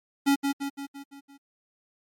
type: tone with echo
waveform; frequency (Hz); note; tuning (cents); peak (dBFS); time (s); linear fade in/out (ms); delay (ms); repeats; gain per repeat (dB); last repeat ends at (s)
square; 279.1; C#4; +12; -19; 0.26-0.36; 20; 170; 6; -5; 1.38
effects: MP3 64 kbps